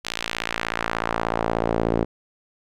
sawtooth tone with band-pass filter sweep, 56.6 Hz, A1, 50 cents sharp, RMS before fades -25 dBFS, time 0.04-2.05 s, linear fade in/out 20 ms, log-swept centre 3800 to 380 Hz, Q 1.1, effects none

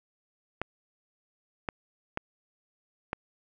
clicks, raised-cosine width 0.5 ms, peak -15 dBFS, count 4, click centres 0.616 / 1.688 / 2.174 / 3.131 s, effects none

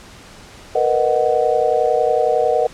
sine chord, B major seventh, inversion third, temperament just, 463 / 493.9 / 617.4 / 740.8 Hz, A#4 / B4 / D#5 / F#5, -12 / 0 / -14 / +2 cents, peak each -19 dBFS, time 0.75-2.67 s, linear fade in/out 5 ms, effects pink hiss -41 dBFS RMS until 2.73 s + low-pass 8000 Hz 12 dB/octave

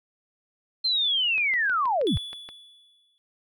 sine linear sweep, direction down, 4190 to 37 Hz, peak -21 dBFS, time 0.84-2.18 s, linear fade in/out 10 ms
click train, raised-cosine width 0.3 ms, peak -25 dBFS, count 8, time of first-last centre 1.38-2.489 s, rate 6.31 Hz
triangle tone with exponential decay, 3433 Hz, A7, 43 cents flat, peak -26 dBFS, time 2.07-3.18 s, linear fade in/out 0 ms, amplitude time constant 240 ms
effects none

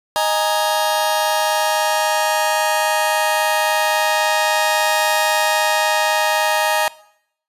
sawtooth chord, D# suspended fourth, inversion none, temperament just, 622.3 / 829.7 / 933.4 Hz, D#5 / G#5 / A#5, 0 / -2 / +2 cents, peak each -16 dBFS, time 0.16-6.88 s, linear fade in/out 0 ms, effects noise-tail reverb RT60 0.7 s tail -20 dB re dry + resampled to 32000 Hz

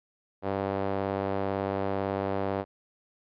sawtooth tone with band-pass filter, 98 Hz, G2, in tune, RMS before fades -30 dBFS, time 0.42-2.65 s, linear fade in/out 50 ms, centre 600 Hz, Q 1.3, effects resampled to 11025 Hz

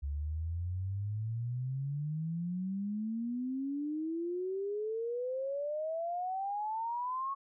sine exponential sweep, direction up, 69.3 to 1108.7 Hz, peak -33 dBFS, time 0.02-7.35 s, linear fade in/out 20 ms, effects none

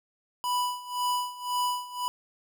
square tone with tremolo, 987.8 Hz, B5, in tune, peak -25 dBFS, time 0.44-2.08 s, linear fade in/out 0 ms, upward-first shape sine, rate 1.9 Hz, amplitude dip 85%, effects none

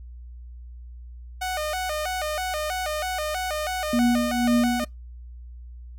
sawtooth tone with vibrato, 672 Hz, E5, 33 cents sharp, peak -22 dBFS, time 1.41-4.85 s, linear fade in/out 10 ms, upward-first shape square, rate 3.1 Hz, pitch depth 170 cents each way
sine tone with tremolo, 239.2 Hz, A#3, 45 cents sharp, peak -16 dBFS, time 3.93-4.84 s, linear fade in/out 2 ms, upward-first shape triangle, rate 2 Hz, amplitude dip 75%
effects noise-tail reverb RT60 0.2 s tail -25 dB re dry + added 60 Hz sine -38 dBFS peak until 5.98 s

